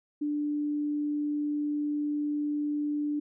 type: tone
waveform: sine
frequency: 295 Hz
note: D4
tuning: 8 cents sharp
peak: -27 dBFS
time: 0.21-3.2 s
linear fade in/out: 10 ms
effects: none